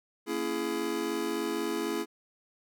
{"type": "chord", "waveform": "square", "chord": "A# half-diminished seventh", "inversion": "none", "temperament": "just", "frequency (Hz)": [233.1, 279.7, 335.6, 419.5], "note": ["A#3", "C#4", "E4", "G#4"], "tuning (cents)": [0, 16, 31, 17], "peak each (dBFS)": [-39, -38, -34, -35], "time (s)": [0.26, 2.06], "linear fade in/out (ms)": 50, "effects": []}